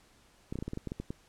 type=clicks; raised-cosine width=3 ms; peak=-23 dBFS; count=11; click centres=0.525 / 0.556 / 0.588 / 0.625 / 0.68 / 0.734 / 0.774 / 0.873 / 0.919 / 1 / 1.105 s; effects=pink hiss -63 dBFS RMS until 1.28 s + low-pass 10000 Hz 12 dB/octave